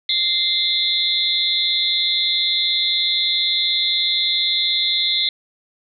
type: tone cluster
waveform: sine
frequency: 2086 / 3446 / 3629 / 3852 / 4116 Hz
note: C7 / A7 / A#7 / B7 / C8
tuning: -6 / -37 / -47 / -44 / -29 cents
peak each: -27 / -23 / -21 / -24 / -22 dBFS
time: 0.09-5.29 s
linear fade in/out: 2 ms
effects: none